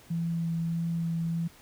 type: tone with vibrato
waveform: sine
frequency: 166.7 Hz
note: E3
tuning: 20 cents sharp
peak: -27 dBFS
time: 0.1-1.48 s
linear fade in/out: 10 ms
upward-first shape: sine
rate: 1.6 Hz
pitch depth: 10 cents each way
effects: pink hiss -55 dBFS RMS until 1.61 s